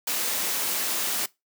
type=noise; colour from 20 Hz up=white; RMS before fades=-27 dBFS; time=0.07-1.26 s; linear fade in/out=5 ms; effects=noise-tail reverb RT60 0.2 s tail -21 dB re dry + high-pass 200 Hz 12 dB/octave